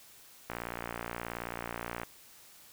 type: click train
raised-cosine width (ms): 0.5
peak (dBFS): -21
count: 91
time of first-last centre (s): 0.5-2.033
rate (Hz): 58.7
effects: white hiss -56 dBFS RMS until 2.72 s